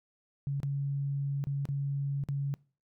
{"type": "tone with dropouts", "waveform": "sine", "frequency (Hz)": 140, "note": "C#3", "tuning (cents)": 18, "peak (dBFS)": -29, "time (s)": [0.47, 2.54], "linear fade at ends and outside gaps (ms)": 0, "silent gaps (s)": [[0.602, 0.632], [1.44, 1.47], [1.654, 1.688], [2.238, 2.287]], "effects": ["noise-tail reverb RT60 0.4 s tail -24 dB re dry"]}